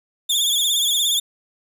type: tone with vibrato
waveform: sawtooth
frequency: 3465 Hz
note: A7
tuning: 27 cents flat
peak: -14 dBFS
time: 0.29-1.2 s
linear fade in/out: 10 ms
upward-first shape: sine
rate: 17 Hz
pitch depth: 86 cents each way
effects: none